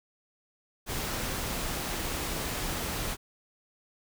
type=noise; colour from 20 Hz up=pink; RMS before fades=-33 dBFS; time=0.86-3.17 s; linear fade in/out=50 ms; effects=none